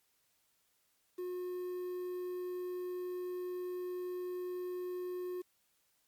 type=tone with quantisation; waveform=triangle; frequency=361 Hz; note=F#4; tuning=43 cents flat; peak=-35 dBFS; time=1.18-5.42 s; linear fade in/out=10 ms; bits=10; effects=white hiss -75 dBFS RMS until 6.07 s + MP3 96 kbps